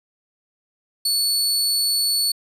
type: tone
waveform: sawtooth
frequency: 4435 Hz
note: C#8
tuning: in tune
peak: -15 dBFS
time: 1.05-2.32 s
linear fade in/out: 5 ms
effects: resampled to 32000 Hz